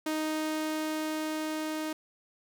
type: tone with level ramp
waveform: sawtooth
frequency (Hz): 311.1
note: D#4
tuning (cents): 0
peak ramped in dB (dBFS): -25 to -28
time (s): 0.06-1.93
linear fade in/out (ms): 5
effects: none